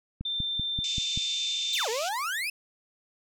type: click train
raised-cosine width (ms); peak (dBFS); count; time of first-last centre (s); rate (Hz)
5; -21; 6; 0.21-1.175; 5.18
type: tone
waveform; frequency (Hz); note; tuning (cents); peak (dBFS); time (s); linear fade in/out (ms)
sine; 3576; A7; +27; -28; 0.25-1.85; 5
type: band-pass noise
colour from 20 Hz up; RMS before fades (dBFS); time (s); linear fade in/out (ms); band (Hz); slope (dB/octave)
white; -37; 0.84-2.09; 2; 2300 to 7500; 96
type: exponential two-way sweep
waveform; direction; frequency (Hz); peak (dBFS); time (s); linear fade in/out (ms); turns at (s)
35% pulse; down then up; 4400 to 423.6 to 2672; -27; 1.73-2.5; 5; 1.89
effects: none